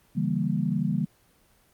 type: chord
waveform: sine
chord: C# diminished seventh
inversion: none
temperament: equal with one note detuned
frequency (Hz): 142.16 / 164.81 / 196 / 233.1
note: C#3 / E3 / G3 / Bb3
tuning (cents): +44 / 0 / 0 / 0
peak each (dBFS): -30 / -28 / -28 / -30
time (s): 0.15-1.06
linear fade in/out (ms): 20
effects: pink hiss -62 dBFS RMS until 1.73 s + Opus 24 kbps